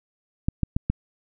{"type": "clicks", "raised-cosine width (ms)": 5, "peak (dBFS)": -9, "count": 4, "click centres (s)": [0.485, 0.633, 0.765, 0.9], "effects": []}